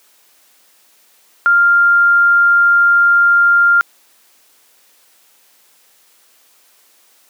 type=tone; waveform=sine; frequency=1396.9 Hz; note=F6; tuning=in tune; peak=-7 dBFS; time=1.46-3.81 s; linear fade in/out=0 ms; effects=white hiss -52 dBFS RMS until 7.29 s + high-pass 300 Hz 12 dB/octave